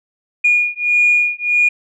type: beating tone pair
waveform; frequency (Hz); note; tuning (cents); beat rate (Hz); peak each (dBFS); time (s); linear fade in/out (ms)
sine; 2437 / 2438.6; D#7 / D#7; -37 / -35; 1.6; -14; 0.44-1.69; 10
effects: tanh soft clip ceiling -4 dBFS